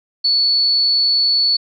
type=tone; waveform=sine; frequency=4435 Hz; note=C#8; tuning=in tune; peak=-12 dBFS; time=0.24-1.57 s; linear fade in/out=10 ms; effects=none